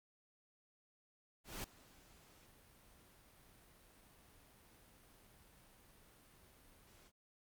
pink noise with ADSR envelope, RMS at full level -43 dBFS, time 1.44-7.12 s, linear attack 200 ms, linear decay 3 ms, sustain -22 dB, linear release 50 ms, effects Opus 48 kbps

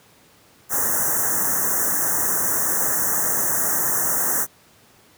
white band-stop noise, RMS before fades -21 dBFS, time 0.69-4.47 s, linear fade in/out 50 ms, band 1900 to 5800 Hz, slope 96 dB/octave, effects pink hiss -53 dBFS RMS until 5.17 s + high-pass 100 Hz 12 dB/octave

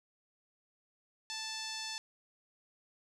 5% pulse tone with low-pass filter, 880 Hz, A5, in tune, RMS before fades -41 dBFS, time 1.3-1.98 s, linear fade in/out 0 ms, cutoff 5400 Hz, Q 1.8, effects none

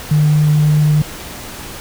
triangle tone, 150.8 Hz, D3, 46 cents sharp, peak -5 dBFS, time 0.11-1.02 s, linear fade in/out 5 ms, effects tanh soft clip ceiling -6 dBFS + pink hiss -30 dBFS RMS until 1.8 s

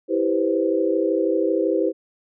sine chord, C major seventh, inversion first, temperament just, 327 / 392.4 / 490.5 / 523.3 Hz, E4 / G4 / B4 / C5, -14 / +2 / -12 / 0 cents, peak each -22 / -23 / -25 / -24 dBFS, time 0.08-1.93 s, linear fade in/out 50 ms, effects none

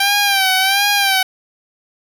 10% pulse tone with vibrato, 784 Hz, G5, in tune, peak -4 dBFS, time 0-1.23 s, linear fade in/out 5 ms, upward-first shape sine, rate 1.4 Hz, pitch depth 73 cents each way, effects none

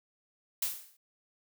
blue noise with exponential decay, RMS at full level -28 dBFS, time 0.62-0.97 s, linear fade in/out 5 ms, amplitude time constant 75 ms, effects none

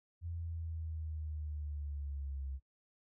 sine linear sweep, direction down, 85.3 to 66.7 Hz, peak -38 dBFS, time 0.21-2.6 s, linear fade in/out 50 ms, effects noise-tail reverb RT60 0.1 s tail -25 dB re dry

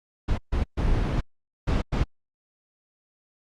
brown noise bursts at uneven times, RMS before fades -23 dBFS, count 5, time 0.28-0.38 / 0.52-0.64 / 0.77-1.21 / 1.67-1.82 / 1.92-2.04 s, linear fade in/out 10 ms, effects low-pass 5000 Hz 12 dB/octave + Opus 48 kbps

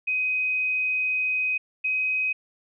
sine tone pair in turn, 2514 / 2523 Hz, D#7 / D#7, +17 / +23 cents, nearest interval unison, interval 6 cents, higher second, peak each -22 dBFS, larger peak neither, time 0.07-1.58 / 1.84-2.33 s, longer first, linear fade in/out 10 ms, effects none

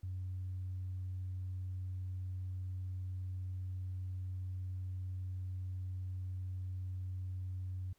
sine tone, 92.5 Hz, F#2, in tune, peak -37 dBFS, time 0.03-7.93 s, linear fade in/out 5 ms, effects tanh soft clip ceiling -34 dBFS + pink hiss -75 dBFS RMS until 7.98 s

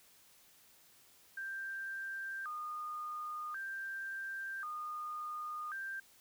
sine tone with vibrato, 1389 Hz, F6, 10 cents flat, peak -39 dBFS, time 1.37-6 s, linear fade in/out 5 ms, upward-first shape square, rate 0.46 Hz, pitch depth 220 cents each way, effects white hiss -64 dBFS RMS until 6.2 s

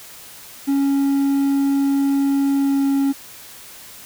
triangle tone with pitch glide, 277.2 to 275.6 Hz, C#4 to C#4, 0 to -10 cents, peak -13 dBFS, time 0.67-3.13 s, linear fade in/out 20 ms, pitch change -10 cents, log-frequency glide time 2.55-2.87 s, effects white hiss -40 dBFS RMS until 4.05 s

